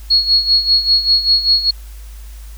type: tone with tremolo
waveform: sine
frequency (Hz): 4329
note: C#8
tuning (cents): -42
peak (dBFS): -7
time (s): 0.1-1.71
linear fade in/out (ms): 10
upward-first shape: sine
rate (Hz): 5.1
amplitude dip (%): 75
effects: added 52 Hz sine -30 dBFS peak until 2.57 s + white hiss -45 dBFS RMS until 2.57 s